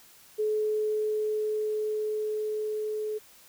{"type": "tone with level ramp", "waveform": "sine", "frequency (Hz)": 428.1, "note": "A4", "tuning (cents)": -47, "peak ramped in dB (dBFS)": [-24, -29], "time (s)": [0.38, 3.19], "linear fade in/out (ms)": 20, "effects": ["white hiss -55 dBFS RMS until 3.48 s"]}